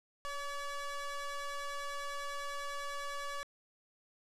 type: ring-modulated tone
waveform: 30% pulse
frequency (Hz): 569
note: C#5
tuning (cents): +45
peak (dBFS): -32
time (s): 0.25-3.43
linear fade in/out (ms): 0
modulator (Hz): 574
effects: low-pass 10000 Hz 12 dB/octave